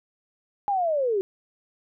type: linear sweep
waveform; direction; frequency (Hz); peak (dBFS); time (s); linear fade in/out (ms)
sine; down; 830.6 to 370; -21; 0.68-1.21; 0
effects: none